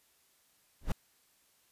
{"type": "noise with exponential growth", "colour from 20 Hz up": "brown", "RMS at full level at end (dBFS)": -21, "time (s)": [0.81, 0.92], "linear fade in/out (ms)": 5, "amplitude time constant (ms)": 23, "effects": ["white hiss -69 dBFS RMS until 1.71 s", "resampled to 32000 Hz"]}